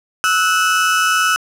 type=tone pair together; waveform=35% pulse; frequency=1302.1 / 1480 Hz; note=E6 / F#6; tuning=-22 / 0 cents; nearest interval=major second; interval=222 cents; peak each=-14 dBFS; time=0.24-1.36 s; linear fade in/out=0 ms; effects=low-pass 12000 Hz 12 dB/octave + 7-bit